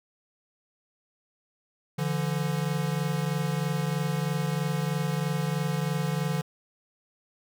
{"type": "tone pair together", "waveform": "square", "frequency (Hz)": [146.1, 169.21], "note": ["D3", "E3"], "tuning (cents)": [-9, 46], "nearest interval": "minor third", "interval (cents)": 255, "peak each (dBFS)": [-29, -30], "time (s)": [1.98, 6.42], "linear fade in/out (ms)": 10, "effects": []}